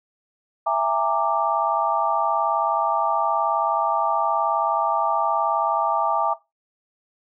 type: tone cluster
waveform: sine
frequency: 664 / 817 / 916 / 1177 Hz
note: E5 / G#5 / A#5 / D6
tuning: +12 / -29 / -31 / +3 cents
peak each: -24 dBFS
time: 0.66-6.34 s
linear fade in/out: 10 ms
effects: noise-tail reverb RT60 0.2 s tail -17 dB re dry